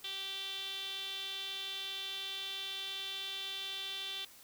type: tone with band-pass filter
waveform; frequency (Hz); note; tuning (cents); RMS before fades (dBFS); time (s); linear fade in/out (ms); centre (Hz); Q
sawtooth; 389.2; G4; -12; -41; 0.04-4.25; 5; 3400; 8
effects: white hiss -57 dBFS RMS until 4.43 s